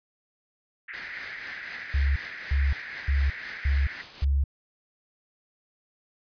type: band-pass noise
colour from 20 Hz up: white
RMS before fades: -39 dBFS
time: 0.88-4.02 s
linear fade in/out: 5 ms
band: 1600 to 2100 Hz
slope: 48 dB/octave
type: noise with tremolo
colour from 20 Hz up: white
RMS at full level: -39 dBFS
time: 0.93-4.25 s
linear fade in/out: 10 ms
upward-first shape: triangle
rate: 4 Hz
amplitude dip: 55%
type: tone bursts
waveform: sine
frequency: 69.3 Hz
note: C#2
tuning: in tune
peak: -20 dBFS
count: 5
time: 1.94-4.44 s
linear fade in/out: 5 ms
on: 220 ms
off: 350 ms
effects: resampled to 11025 Hz